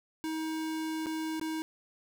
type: tone with dropouts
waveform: square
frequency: 317.2 Hz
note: D#4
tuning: 33 cents sharp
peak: -33 dBFS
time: 0.24-1.62 s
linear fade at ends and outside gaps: 0 ms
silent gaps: 1.06-1.067 / 1.397-1.413 s
effects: none